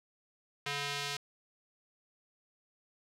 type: tone with band-pass filter sweep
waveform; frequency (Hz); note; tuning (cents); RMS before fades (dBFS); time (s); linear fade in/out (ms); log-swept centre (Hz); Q
square; 143; D3; -46; -37; 0.66-1.17; 5; 2800 to 4200; 0.96
effects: none